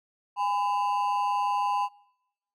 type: ring-modulated tone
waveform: triangle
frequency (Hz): 913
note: A#5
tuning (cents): -36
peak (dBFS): -19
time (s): 0.36-1.89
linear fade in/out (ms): 50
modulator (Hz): 94.6
effects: noise-tail reverb RT60 1.0 s tail -26 dB re dry